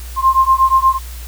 sine beating tone pair, 1054 / 1062.4 Hz, C6 / C6, +12 / +26 cents, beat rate 8.4 Hz, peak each -12 dBFS, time 0.16-0.99 s, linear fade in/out 50 ms, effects added 60 Hz sine -27 dBFS peak until 1.27 s + white hiss -37 dBFS RMS until 1.27 s

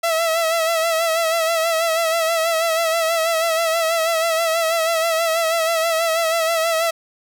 sawtooth tone with vibrato, 657 Hz, E5, 6 cents flat, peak -13 dBFS, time 0.03-6.91 s, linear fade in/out 10 ms, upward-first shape sine, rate 6.2 Hz, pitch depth 50 cents each way, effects none

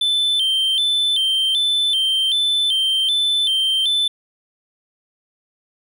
triangle tone with vibrato, 3322 Hz, G#7, in tune, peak -14 dBFS, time 0.01-4.08 s, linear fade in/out 5 ms, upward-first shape square, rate 1.3 Hz, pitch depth 100 cents each way, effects none

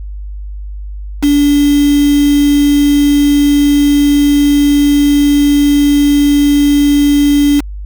sine tone with quantisation, 288.1 Hz, D4, 33 cents flat, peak -6 dBFS, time 1.22-7.61 s, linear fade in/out 20 ms, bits 3, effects added 50 Hz sine -21 dBFS peak until 7.85 s

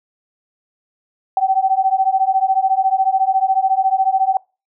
sine beating tone pair, 760 / 774 Hz, F#5 / G5, +46 / -22 cents, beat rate 14 Hz, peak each -16 dBFS, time 1.37-4.37 s, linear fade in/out 2 ms, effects noise-tail reverb RT60 0.3 s tail -26 dB re dry

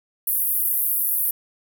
white band-pass noise, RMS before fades -22 dBFS, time 0.27-1.31 s, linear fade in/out 5 ms, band 11000 to 16000 Hz, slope 48 dB/octave, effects none

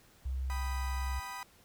sine tone, 65.41 Hz, C2, in tune, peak -32 dBFS, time 0.25-1.2 s, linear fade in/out 10 ms
30% pulse chord, G augmented, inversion none, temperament equal, 784 / 987.8 / 1244.5 Hz, G5 / B5 / D#6, 0 / 0 / 0 cents, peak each -45 / -39 / -44 dBFS, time 0.5-1.43 s, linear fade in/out 0 ms
effects pink hiss -62 dBFS RMS until 1.64 s

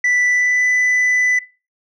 sine tone with pitch glide, 1975.5 to 1995 Hz, B6 to B6, 0 to +17 cents, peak -10 dBFS, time 0.04-1.39 s, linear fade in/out 5 ms, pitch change +17 cents, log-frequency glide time 0.26-0.68 s, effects noise-tail reverb RT60 0.3 s tail -19 dB re dry + tanh soft clip ceiling -12 dBFS

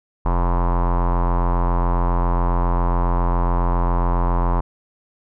square tone with low-pass filter, 43.65 Hz, F1, in tune, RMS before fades -18 dBFS, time 0.25-4.61 s, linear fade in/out 10 ms, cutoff 1000 Hz, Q 5.3, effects none

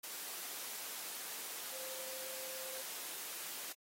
sine tone in noise, 523.3 Hz, C5, in tune, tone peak -51 dBFS, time 1.72-2.82 s, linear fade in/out 10 ms, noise white, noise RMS -45 dBFS, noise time 0.03-3.73 s, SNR -9 dB, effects high-pass 300 Hz 12 dB/octave + AAC 48 kbps

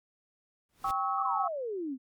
pink noise with exponential growth, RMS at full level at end -40 dBFS, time 0.69-0.91 s, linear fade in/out 1 ms, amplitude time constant 46 ms
sine chord, C# diminished, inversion second, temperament equal with one note detuned, 784 / 1108.7 / 1292.1 Hz, G5 / C#6 / E6, 0 / 0 / -35 cents, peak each -32 dBFS, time 0.84-1.48 s, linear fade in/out 5 ms
sine exponential sweep, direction down, 1325 to 246.6 Hz, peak -32 dBFS, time 1.15-1.98 s, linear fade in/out 50 ms
effects MP3 96 kbps

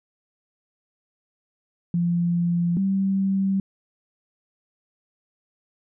sine tone pair in turn, 172.6 / 193.74 Hz, F3 / G3, -20 / -20 cents, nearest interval major second, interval 200 cents, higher second, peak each -19 dBFS, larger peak neither, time 1.94-2.77 / 2.77-3.6 s, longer neither, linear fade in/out 2 ms, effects none

